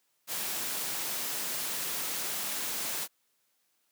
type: noise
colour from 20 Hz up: white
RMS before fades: -34 dBFS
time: 0.27-3.08 s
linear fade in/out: 50 ms
effects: white hiss -74 dBFS RMS until 3.91 s + high-pass 150 Hz 12 dB/octave